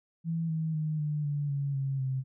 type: tone with pitch steps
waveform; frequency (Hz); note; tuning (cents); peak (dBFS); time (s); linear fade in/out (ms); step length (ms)
sine; 164.81 / 159.66 / 154.66 / 149.83 / 145.14 / 140.6 / 136.21 / 131.95; E3 / D#3 / D#3 / D3 / D3 / C#3 / C#3 / C3; 0 / +45 / -10 / +35 / -20 / +25 / -30 / +15; -28; 0.24-2.24; 50; 250
effects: none